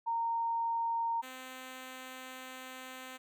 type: tone pair in turn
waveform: sine / 5% pulse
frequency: 923 / 258.3 Hz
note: A#5 / C4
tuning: -17 / -22 cents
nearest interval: octave + minor seventh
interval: 2205 cents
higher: first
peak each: -30 / -33 dBFS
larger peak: first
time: 0.06-1.22 / 1.22-3.18 s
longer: second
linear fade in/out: 20 ms
effects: none